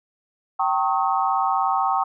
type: tone cluster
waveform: sine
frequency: 776 / 912 / 1091 / 1268 Hz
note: G5 / A#5 / C#6 / D#6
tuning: -18 / -38 / -28 / +32 cents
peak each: -22 / -25 / -24 / -26 dBFS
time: 0.59-2.04 s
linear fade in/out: 10 ms
effects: none